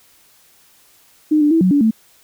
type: tone with pitch steps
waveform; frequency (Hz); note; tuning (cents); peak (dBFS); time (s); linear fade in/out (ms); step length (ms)
sine; 305.7 / 295.7 / 326.5 / 184.9 / 286.7 / 221.3; D#4 / D4 / E4 / F#3 / D4 / A3; -30 / +12 / -17 / -1 / -42 / +10; -10; 1.31-1.91; 10; 100
effects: white hiss -52 dBFS RMS until 2.23 s